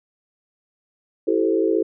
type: chord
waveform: sine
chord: A minor seventh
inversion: second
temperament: equal with one note detuned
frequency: 329.6 / 383.9 / 440 / 523.3 Hz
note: E4 / G4 / A4 / C5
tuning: 0 / -36 / 0 / 0 cents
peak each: -21 / -22 / -21 / -27 dBFS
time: 1.27-1.83 s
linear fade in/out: 10 ms
effects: none